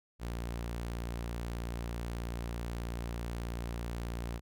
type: tone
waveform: sawtooth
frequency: 58.4 Hz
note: A#1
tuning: 4 cents sharp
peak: -32 dBFS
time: 0.19-4.41 s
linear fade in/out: 50 ms
effects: none